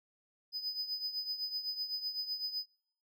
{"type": "tone with tremolo", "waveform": "triangle", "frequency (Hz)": 5000, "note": "D#8", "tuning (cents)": 8, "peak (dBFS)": -31, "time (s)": [0.52, 2.66], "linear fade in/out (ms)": 50, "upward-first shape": "triangle", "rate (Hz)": 7.9, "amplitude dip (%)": 75, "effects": ["noise-tail reverb RT60 0.6 s tail -23 dB re dry"]}